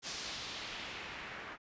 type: noise with low-pass filter sweep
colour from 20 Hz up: white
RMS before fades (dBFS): -44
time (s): 0.02-1.58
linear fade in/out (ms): 50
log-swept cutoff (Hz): 5800 to 1700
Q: 1.4
effects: resampled to 16000 Hz